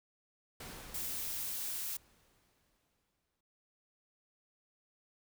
pink noise with exponential decay, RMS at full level -46 dBFS, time 0.6-3.41 s, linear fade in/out 5 ms, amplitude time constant 610 ms
blue noise, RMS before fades -39 dBFS, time 0.94-1.97 s, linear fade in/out 5 ms
effects none

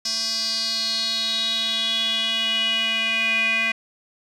square tone with band-pass filter sweep, 224.4 Hz, A3, 34 cents sharp, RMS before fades -23 dBFS, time 0.05-3.72 s, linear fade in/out 5 ms, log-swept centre 5200 to 2300 Hz, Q 7.6, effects none

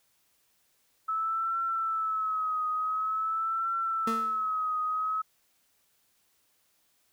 sine tone with vibrato, 1300 Hz, E6, 24 cents flat, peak -27 dBFS, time 1.08-5.22 s, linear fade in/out 10 ms, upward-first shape triangle, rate 0.47 Hz, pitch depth 70 cents each way
30% pulse tone with exponential decay, 226.9 Hz, A#3, 47 cents flat, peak -25 dBFS, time 4.07-4.5 s, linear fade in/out 5 ms, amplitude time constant 92 ms
effects white hiss -70 dBFS RMS until 7.12 s

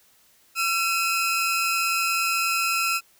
sawtooth tone pair together, 1354.1 / 2537 Hz, E6 / D#7, +46 / +33 cents, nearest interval major seventh, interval 1087 cents, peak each -21 dBFS, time 0.55-3.01 s, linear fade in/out 50 ms, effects white hiss -59 dBFS RMS until 3.19 s

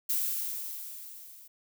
violet noise with level ramp, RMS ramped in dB -28 to -52 dBFS, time 0.09-1.48 s, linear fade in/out 10 ms, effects none

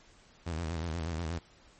sawtooth tone with vibrato, 82.3 Hz, E2, 2 cents flat, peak -29 dBFS, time 0.46-1.39 s, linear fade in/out 10 ms, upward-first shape square, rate 8.3 Hz, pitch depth 81 cents each way, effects pink hiss -60 dBFS RMS until 1.79 s + MP3 32 kbps

